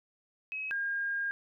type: tone pair in turn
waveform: sine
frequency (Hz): 2556 / 1615.8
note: D#7 / G#6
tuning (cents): +46 / -48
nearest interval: minor sixth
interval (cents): 794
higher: first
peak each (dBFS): -34 / -30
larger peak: second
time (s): 0.52-0.71 / 0.71-1.31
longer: second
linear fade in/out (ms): 0
effects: none